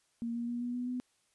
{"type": "tone with pitch steps", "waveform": "sine", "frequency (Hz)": [233.1, 236.4, 239.7, 243, 246.4, 249.8], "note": ["A#3", "A#3", "A#3", "B3", "B3", "B3"], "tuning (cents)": [0, 24, 48, -28, -4, 20], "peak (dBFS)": -33, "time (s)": [0.22, 1], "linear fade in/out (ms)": 0, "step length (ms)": 130, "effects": ["white hiss -73 dBFS RMS until 1.34 s", "resampled to 24000 Hz"]}